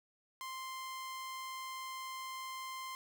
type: tone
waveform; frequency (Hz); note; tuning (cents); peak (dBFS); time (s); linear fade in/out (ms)
sawtooth; 1046.5; C6; 0; -38; 0.41-2.95; 0
effects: none